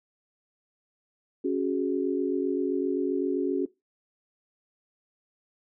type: chord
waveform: sine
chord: C# suspended fourth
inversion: none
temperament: equal with one note detuned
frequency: 277.2 / 370 / 417.7 Hz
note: C#4 / F#4 / G#4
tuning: 0 / 0 / +10 cents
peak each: -28 / -27 / -31 dBFS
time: 1.44-3.66 s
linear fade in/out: 10 ms
effects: noise-tail reverb RT60 0.2 s tail -19 dB re dry